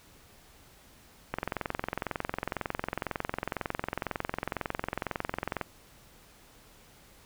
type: click train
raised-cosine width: 0.5 ms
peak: -15 dBFS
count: 95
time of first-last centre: 1.34-5.613 s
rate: 22 Hz
effects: pink hiss -57 dBFS RMS until 7.25 s